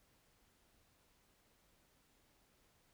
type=silence; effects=pink hiss -73 dBFS RMS until 2.93 s